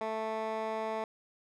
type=tone with band-pass filter; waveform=15% pulse; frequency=220 Hz; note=A3; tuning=in tune; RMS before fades=-35 dBFS; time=0.01-1.04 s; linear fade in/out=2 ms; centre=870 Hz; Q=0.98; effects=none